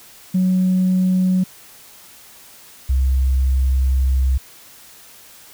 sine tone pair in turn, 185 / 65.71 Hz, F#3 / C2, 0 / +8 cents, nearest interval octave + tritone, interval 1792 cents, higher first, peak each -12 dBFS, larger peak neither, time 0.34-1.44 / 2.89-4.38 s, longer second, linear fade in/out 10 ms, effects tanh soft clip ceiling -10 dBFS + white hiss -44 dBFS RMS until 5.53 s

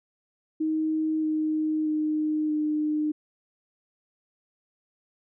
sine tone with pitch steps, 313.9 / 310.5 / 307.1 / 303.7 Hz, D#4 / D#4 / D#4 / D#4, +15 / -3 / -23 / -42 cents, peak -23 dBFS, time 0.6-3.12 s, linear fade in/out 10 ms, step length 630 ms, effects none

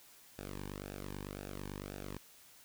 sawtooth tone with flanger, 49 Hz, G1, in tune, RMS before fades -45 dBFS, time 0.38-2.18 s, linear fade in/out 10 ms, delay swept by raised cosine 0.95 to 1.53 ms, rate 1.9 Hz, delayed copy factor -0.85, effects white hiss -60 dBFS RMS until 2.64 s

